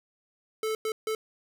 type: tone bursts at uneven times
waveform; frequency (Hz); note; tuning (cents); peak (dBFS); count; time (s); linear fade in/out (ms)
square; 437.3; A4; -11; -28; 3; 0.63-0.75 / 0.85-0.92 / 1.07-1.15; 2
effects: none